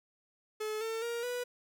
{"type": "tone with pitch steps", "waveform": "45% pulse", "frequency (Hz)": [430.3, 449.6, 469.8, 490.9], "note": ["A4", "A4", "A#4", "B4"], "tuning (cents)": [-39, 37, 13, -10], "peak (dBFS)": -34, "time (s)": [0.6, 1.44], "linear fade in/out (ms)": 10, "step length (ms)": 210, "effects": []}